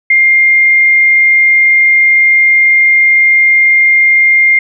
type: tone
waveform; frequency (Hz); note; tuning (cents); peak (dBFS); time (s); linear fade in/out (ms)
sine; 2113; C7; +16; -4; 0.1-4.59; 5
effects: none